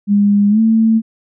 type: tone with pitch glide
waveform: sine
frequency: 203.5 to 223.2 Hz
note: G#3 to A3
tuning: -35 to +25 cents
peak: -8 dBFS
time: 0.07-1.02 s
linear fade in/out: 50 ms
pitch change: +160 cents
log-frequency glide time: 0.49-0.6 s
effects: none